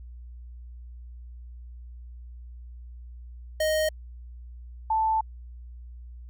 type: tone pair in turn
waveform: square / sine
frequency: 622.3 / 880.9 Hz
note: D#5 / A5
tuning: 0 / +2 cents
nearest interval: tritone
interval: 602 cents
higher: second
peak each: -23 / -21 dBFS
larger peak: second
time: 3.6-3.89 / 4.9-5.21 s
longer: second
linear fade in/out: 5 ms
effects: added 60 Hz sine -40 dBFS peak until 6.29 s